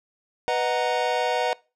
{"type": "chord", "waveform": "square", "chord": "B major seventh", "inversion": "none", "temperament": "equal with one note detuned", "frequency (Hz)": [493.9, 619.7, 740, 932.3], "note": ["B4", "D#5", "F#5", "A#5"], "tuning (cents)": [0, -7, 0, 0], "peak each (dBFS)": [-27, -29, -27, -29], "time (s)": [0.48, 1.53], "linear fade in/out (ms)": 0, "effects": ["noise-tail reverb RT60 0.3 s tail -23 dB re dry", "low-pass 5000 Hz 12 dB/octave"]}